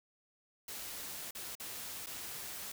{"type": "noise with dropouts", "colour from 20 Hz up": "white", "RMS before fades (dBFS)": -44, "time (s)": [0.68, 2.72], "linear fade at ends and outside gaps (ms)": 5, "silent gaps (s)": [[1.31, 1.349], [1.553, 1.598], [2.062, 2.068]], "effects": []}